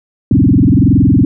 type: tone with frequency modulation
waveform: sine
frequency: 189.8 Hz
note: F#3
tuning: 44 cents sharp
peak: -5 dBFS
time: 0.31-1.25 s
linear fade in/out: 2 ms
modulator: 21.4 Hz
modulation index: 4.9
effects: none